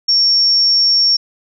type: tone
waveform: sine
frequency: 5490 Hz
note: F8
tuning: 31 cents flat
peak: -9 dBFS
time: 0.08-1.17 s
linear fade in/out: 10 ms
effects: none